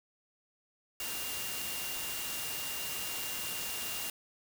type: tone in noise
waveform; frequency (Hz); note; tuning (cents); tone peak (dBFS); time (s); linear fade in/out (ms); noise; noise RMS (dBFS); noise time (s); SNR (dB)
sine; 2796; F7; +1; -43; 1-4.1; 2; white; -38; 1-4.1; -8
effects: none